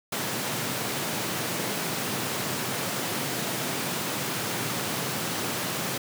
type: high-pass noise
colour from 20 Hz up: pink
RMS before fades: -30 dBFS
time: 0.12-5.98 s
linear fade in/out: 5 ms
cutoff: 110 Hz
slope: 48 dB/octave
effects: none